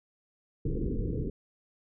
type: low-pass noise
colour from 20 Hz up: pink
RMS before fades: -31 dBFS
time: 0.65-1.3 s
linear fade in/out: 5 ms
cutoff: 480 Hz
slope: 96 dB/octave
effects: none